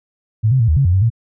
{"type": "tone with pitch steps", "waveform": "sine", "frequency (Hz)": [109.3, 131.2, 114.5, 77.5, 137.5, 88.7, 95.2, 114.9], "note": ["A2", "C3", "A#2", "D#2", "C#3", "F2", "F#2", "A#2"], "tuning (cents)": [-11, 5, -31, -6, -14, 27, 50, -25], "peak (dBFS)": -10, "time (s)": [0.43, 1.102], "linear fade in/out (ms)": 20, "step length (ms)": 84, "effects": []}